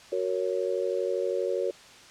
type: chord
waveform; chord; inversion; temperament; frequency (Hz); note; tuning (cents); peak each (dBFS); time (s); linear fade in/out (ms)
sine; F# major; none; just; 370 / 462.5 / 555; F#4 / A#4 / C#5; 0 / -14 / +2; -30; 0.12-1.71; 5
effects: white hiss -50 dBFS RMS until 2.1 s + low-pass 6000 Hz 12 dB/octave